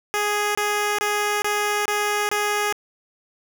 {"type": "tone bursts", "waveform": "10% pulse", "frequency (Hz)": 415.3, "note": "G#4", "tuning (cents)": 0, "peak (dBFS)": -12, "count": 6, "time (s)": [0.14, 2.725], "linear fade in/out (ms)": 0, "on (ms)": 410, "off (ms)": 25, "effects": []}